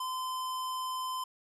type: tone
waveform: square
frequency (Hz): 1027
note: C6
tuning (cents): -33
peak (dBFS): -34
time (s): 0-1.24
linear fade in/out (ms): 5
effects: resampled to 32000 Hz + 11-bit